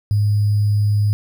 sine tone with sample-and-hold, 103.7 Hz, G#2, 2 cents flat, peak -13 dBFS, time 0.11-1.13 s, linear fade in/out 0 ms, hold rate 4900 Hz, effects none

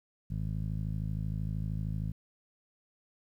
15% pulse tone with low-pass filter, 53 Hz, G#1, 36 cents sharp, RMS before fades -34 dBFS, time 0.3-2.12 s, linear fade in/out 10 ms, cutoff 160 Hz, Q 1.6, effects 11-bit

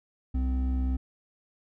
triangle tone pair together, 64.4 / 257.8 Hz, C2 / C4, -27 / -26 cents, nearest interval 2 octaves, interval 2401 cents, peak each -23 / -32 dBFS, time 0.34-0.97 s, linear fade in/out 10 ms, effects none

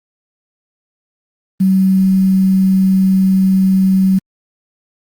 sine tone with quantisation, 190 Hz, F#3, 46 cents sharp, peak -8 dBFS, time 1.6-4.19 s, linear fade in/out 10 ms, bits 6, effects Opus 32 kbps

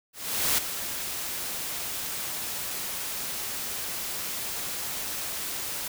white noise with ADSR envelope, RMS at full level -23 dBFS, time 0.13-5.88 s, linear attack 450 ms, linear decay 9 ms, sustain -10 dB, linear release 4 ms, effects none

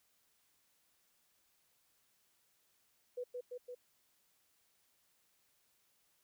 sine tone with echo, 493.9 Hz, B4, in tune, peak -38 dBFS, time 3.17-3.24 s, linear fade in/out 10 ms, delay 170 ms, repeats 3, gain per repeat -2 dB, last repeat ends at 3.75 s, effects white hiss -75 dBFS RMS until 6.23 s

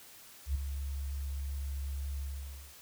sine tone with ADSR envelope, 69.3 Hz, C#2, in tune, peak -26 dBFS, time 0.46-2.75 s, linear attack 90 ms, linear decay 9 ms, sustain -8 dB, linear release 560 ms, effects white hiss -54 dBFS RMS until 2.81 s

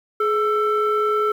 sine tone pair together, 422.5 / 1332 Hz, G#4 / E6, +30 / +18 cents, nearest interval octave + minor sixth, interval 1988 cents, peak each -18 dBFS, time 0.2-1.32 s, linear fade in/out 5 ms, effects tanh soft clip ceiling -13 dBFS + 8-bit

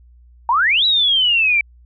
sine exponential two-way sweep, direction up then down, 889 to 3951 to 2299 Hz, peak -12 dBFS, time 0.49-1.61 s, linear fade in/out 2 ms, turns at 0.85 s, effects added 60 Hz sine -44 dBFS peak until 1.85 s

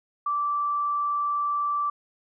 sine tone, 1166 Hz, D6, 13 cents flat, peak -23 dBFS, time 0.26-1.9 s, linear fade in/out 5 ms, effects none

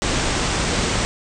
pink low-pass noise, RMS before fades -21 dBFS, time 0.02-1.05 s, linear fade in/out 0 ms, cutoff 8700 Hz, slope 96 dB/octave, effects none

